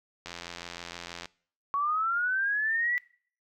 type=click train; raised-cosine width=0.2 ms; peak=-21 dBFS; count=87; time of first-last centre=0.26-1.257 s; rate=86.3 Hz
type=linear sweep; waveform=sine; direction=up; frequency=1108.7 to 1975.5 Hz; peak=-25 dBFS; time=1.74-2.98 s; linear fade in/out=0 ms
effects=noise-tail reverb RT60 0.5 s tail -22 dB re dry